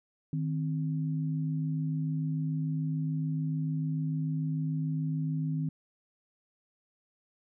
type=tone pair together; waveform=sine; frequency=155.56 / 262.4 Hz; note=D#3 / C4; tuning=0 / +5 cents; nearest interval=major sixth; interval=905 cents; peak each=-29 / -36 dBFS; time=0.33-5.69 s; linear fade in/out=2 ms; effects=none